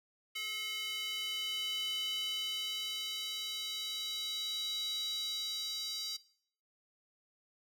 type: tone with high-pass filter sweep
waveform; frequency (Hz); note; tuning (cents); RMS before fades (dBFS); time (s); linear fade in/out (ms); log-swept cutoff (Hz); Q
square; 430.5; A4; -38; -38; 0.35-6.17; 10; 2600 to 4300; 6.8
effects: noise-tail reverb RT60 0.6 s tail -19 dB re dry